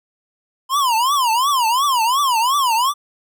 square tone with vibrato, 1014 Hz, B5, 45 cents sharp, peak -15 dBFS, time 0.69-2.94 s, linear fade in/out 50 ms, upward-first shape triangle, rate 2.8 Hz, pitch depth 270 cents each way, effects none

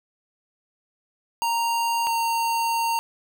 square tone pair in turn, 929 / 920.5 Hz, A#5 / A#5, -6 / -22 cents, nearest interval unison, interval 16 cents, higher first, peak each -22 dBFS, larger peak neither, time 1.42-2.07 / 2.07-2.99 s, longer second, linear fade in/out 0 ms, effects none

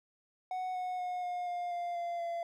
triangle tone with pitch steps, 740 / 731.5 / 723.1 / 714.8 / 706.6 / 698.5 / 690.4 / 682.5 Hz, F#5 / F#5 / F#5 / F5 / F5 / F5 / F5 / F5, 0 / -20 / -40 / +40 / +20 / 0 / -20 / -40 cents, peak -32 dBFS, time 0.51-2.43 s, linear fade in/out 2 ms, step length 240 ms, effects none

